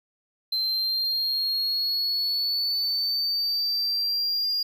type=linear sweep; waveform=triangle; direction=up; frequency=4100 to 4827 Hz; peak=-22 dBFS; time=0.52-4.63 s; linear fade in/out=5 ms; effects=none